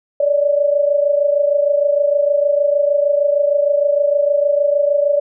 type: tone pair together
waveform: sine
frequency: 573 / 599.5 Hz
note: D5 / D5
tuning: -43 / +36 cents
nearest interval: minor second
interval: 79 cents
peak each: -13 / -18 dBFS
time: 0.2-5.2 s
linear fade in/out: 5 ms
effects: none